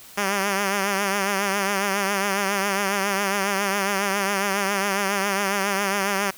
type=tone with vibrato; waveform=5% pulse; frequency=198.1 Hz; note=G3; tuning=18 cents sharp; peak=-10 dBFS; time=0.17-6.31 s; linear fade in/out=10 ms; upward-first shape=triangle; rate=7.3 Hz; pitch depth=77 cents each way; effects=white hiss -45 dBFS RMS until 6.37 s